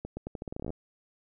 accelerating click train, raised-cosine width 2 ms, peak -23 dBFS, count 15, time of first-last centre 0.05-0.704 s, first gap 120 ms, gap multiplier 0.83, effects none

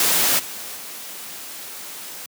white noise with level steps, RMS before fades -18 / -33 / -35 dBFS, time 0-2.26 s, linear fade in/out 2 ms, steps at 0.38 / 0.75 s, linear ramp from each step 20 ms, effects high-pass 150 Hz 12 dB/octave

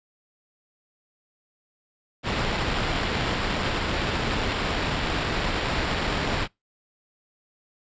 pink noise with sample-and-hold, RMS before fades -26 dBFS, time 2.23-6.48 s, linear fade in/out 50 ms, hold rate 6300 Hz, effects noise-tail reverb RT60 0.2 s tail -26 dB re dry + resampled to 16000 Hz

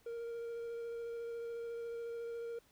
triangle tone with vibrato, 466.2 Hz, A#4, in tune, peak -38 dBFS, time 0.06-2.59 s, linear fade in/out 5 ms, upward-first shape square, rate 14 Hz, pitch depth 9 cents each way, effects pink hiss -69 dBFS RMS until 2.71 s

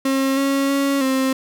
35% pulse tone with pitch steps, 269.1 / 274.9 / 277.4 / 264.1 Hz, C4 / C#4 / C#4 / C4, +49 / -14 / +1 / +16 cents, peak -15 dBFS, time 0.05-1.33 s, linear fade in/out 5 ms, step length 320 ms, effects none

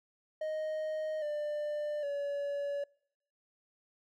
triangle tone with pitch steps, 622.3 / 595.2 / 569.3 Hz, D#5 / D5 / C#5, 0 / +23 / +46 cents, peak -31 dBFS, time 0.41-2.84 s, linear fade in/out 5 ms, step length 810 ms, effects noise-tail reverb RT60 0.7 s tail -26 dB re dry

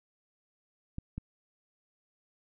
clicks, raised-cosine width 5 ms, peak -24 dBFS, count 2, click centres 0.984 / 1.18 s, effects none

